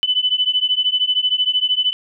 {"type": "beating tone pair", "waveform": "sine", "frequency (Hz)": [2998, 3011], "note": ["F#7", "F#7"], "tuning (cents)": [22, 30], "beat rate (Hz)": 13, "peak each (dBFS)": -18, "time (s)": [0.03, 1.93], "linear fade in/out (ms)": 0, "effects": []}